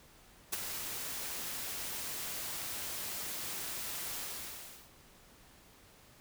white noise with ADSR envelope, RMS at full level -32 dBFS, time 0.52-4.91 s, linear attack 14 ms, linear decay 19 ms, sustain -8 dB, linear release 730 ms, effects pink hiss -60 dBFS RMS until 6.2 s

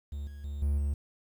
triangle tone with level steps, 71.8 Hz, D2, 39 cents flat, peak -32 / -39 / -32 / -23 / -25 dBFS, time 0.12-0.94 s, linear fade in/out 5 ms, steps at 0.27 / 0.44 / 0.62 / 0.78 s, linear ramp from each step 2 ms, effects 10-bit

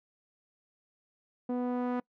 sawtooth tone with low-pass filter sweep, 247.1 Hz, B3, 1 cent sharp, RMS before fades -32 dBFS, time 1.49-2 s, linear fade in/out 5 ms, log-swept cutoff 610 to 1300 Hz, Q 0.91, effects noise-tail reverb RT60 0.1 s tail -24 dB re dry

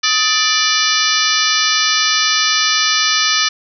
harmonic tone with a mistuned harmonic, 588 Hz, D5, 2 cents sharp, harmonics 2 / 3 / 4 / 5 / 6 / 7 / 8 / 9 / 10, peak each -21 / -21 / -21 / -21 / -21 / -21 / -21 / -21 / -21 dBFS, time 0.03-3.49 s, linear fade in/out 10 ms, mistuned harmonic 2, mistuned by +120 cents, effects none

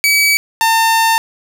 sawtooth tone pair in turn, 2283 / 900 Hz, D7 / A5, -50 / +39 cents, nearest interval octave + major third, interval 1611 cents, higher first, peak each -6 dBFS, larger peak neither, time 0.04-0.37 / 0.61-1.18 s, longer second, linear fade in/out 0 ms, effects none

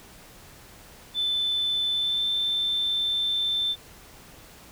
sine tone with pitch glide, 3520 to 3551 Hz, A7 to A7, 0 to +15 cents, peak -22 dBFS, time 1.14-3.76 s, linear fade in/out 50 ms, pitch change +15 cents, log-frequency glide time 1.92-2.27 s, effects tanh soft clip ceiling -18 dBFS + pink hiss -49 dBFS RMS until 4.71 s

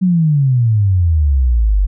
sine exponential sweep, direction down, 190 to 45.89 Hz, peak -9 dBFS, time 0.01-1.87 s, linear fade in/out 20 ms, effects none

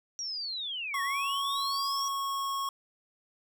sine linear two-way sweep, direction down then up, 5740 to 1794 to 5740 Hz, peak -33 dBFS, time 0.19-2.08 s, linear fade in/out 0 ms, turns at 1.02 s
square tone with pitch glide, 1108.7 to 1097.2 Hz, C#6 to C#6, 0 to -18 cents, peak -31 dBFS, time 0.94-2.69 s, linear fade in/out 2 ms, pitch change -18 cents, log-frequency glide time 1.45-2.51 s
effects none

